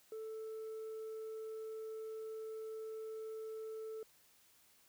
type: tone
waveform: sine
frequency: 440 Hz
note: A4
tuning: in tune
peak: -40 dBFS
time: 0.12-4.03 s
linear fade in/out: 2 ms
effects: tanh soft clip ceiling -42 dBFS + white hiss -68 dBFS RMS until 4.88 s